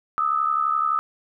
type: tone pair together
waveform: sine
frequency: 1228.3 / 1300 Hz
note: D#6 / E6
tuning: -23 / -24 cents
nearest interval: minor second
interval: 99 cents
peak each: -22 dBFS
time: 0.18-0.99 s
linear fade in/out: 0 ms
effects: none